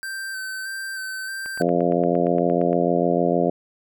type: tone with vibrato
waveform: square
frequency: 1552 Hz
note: G6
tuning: 18 cents flat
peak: -29 dBFS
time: 0.03-1.62 s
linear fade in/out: 0 ms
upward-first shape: square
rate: 1.6 Hz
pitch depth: 19 cents each way
type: click train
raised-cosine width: 0.5 ms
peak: -24 dBFS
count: 12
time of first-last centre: 1.46-2.73 s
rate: 8.66 Hz
type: harmonic tone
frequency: 86.6 Hz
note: F2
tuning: 14 cents flat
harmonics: 2 / 3 / 4 / 5 / 6 / 7 / 8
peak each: -25 / -25 / -25 / -25 / -25 / -25 / -25 dBFS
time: 1.6-3.5 s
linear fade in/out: 5 ms
effects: none